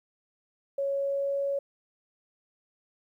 sine tone with pitch glide, 554.4 to 557.9 Hz, C#5 to C#5, 0 to +11 cents, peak -26 dBFS, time 0.78-1.59 s, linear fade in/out 5 ms, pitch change +11 cents, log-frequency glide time 0.9-1.39 s, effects 11-bit

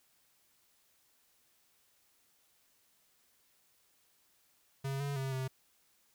square tone with pitch steps, 136.4 / 141.5 / 134.1 / 131.2 Hz, C#3 / C#3 / C3 / C3, -28 / +36 / +43 / +5 cents, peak -35 dBFS, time 4.84-5.48 s, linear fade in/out 10 ms, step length 160 ms, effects white hiss -71 dBFS RMS until 6.14 s

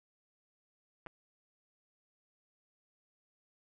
clicks, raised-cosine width 0.5 ms, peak -30 dBFS, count 2, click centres 1.063 / 1.069 s, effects none

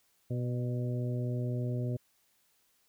harmonic tone with a mistuned harmonic, 123.47 Hz, B2, in tune, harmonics 1 / 2 / 3 / 4 / 5, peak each -31 / -39 / -42 / -45 / -45 dBFS, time 0.3-1.97 s, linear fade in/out 10 ms, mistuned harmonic 5, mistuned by -23 cents, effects white hiss -71 dBFS RMS until 2.88 s

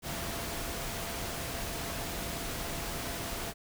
sine tone in noise, 680 Hz, F5, 46 cents flat, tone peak -46 dBFS, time 0.02-3.54 s, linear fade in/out 50 ms, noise pink, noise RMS -37 dBFS, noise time 0.02-3.54 s, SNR -12 dB, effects none

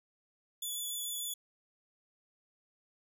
10% pulse tone with vibrato, 3443 Hz, A7, 38 cents flat, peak -29 dBFS, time 0.62-1.34 s, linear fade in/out 5 ms, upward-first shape sine, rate 6.8 Hz, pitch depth 17 cents each way, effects none

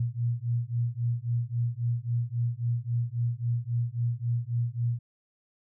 sine beating tone pair, 117.1 / 120.8 Hz, A#2 / B2, +8 / -38 cents, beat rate 3.7 Hz, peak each -29 dBFS, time 0-4.99 s, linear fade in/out 5 ms, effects none

